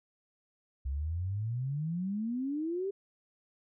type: exponential sweep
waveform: sine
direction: up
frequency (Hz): 64.7 to 403.3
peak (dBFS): -31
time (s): 0.85-2.91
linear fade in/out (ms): 10
effects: none